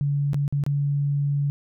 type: tone with dropouts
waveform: sine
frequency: 142.7 Hz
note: D3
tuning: 49 cents flat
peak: -20 dBFS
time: 0.01-1.5 s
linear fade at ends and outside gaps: 0 ms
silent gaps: 0.333-0.344 / 0.479-0.525 / 0.638-0.664 s
effects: none